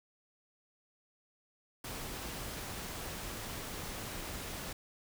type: noise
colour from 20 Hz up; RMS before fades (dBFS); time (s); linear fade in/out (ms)
pink; -42; 1.84-4.73; 5
effects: none